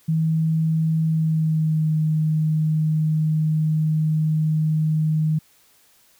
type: tone with pitch glide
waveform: sine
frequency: 160 to 155.89 Hz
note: D#3 to D#3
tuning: +49 to +4 cents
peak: -17 dBFS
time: 0.08-5.39 s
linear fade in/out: 10 ms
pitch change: -45 cents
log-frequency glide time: 1.05-1.91 s
effects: white hiss -57 dBFS RMS until 6.19 s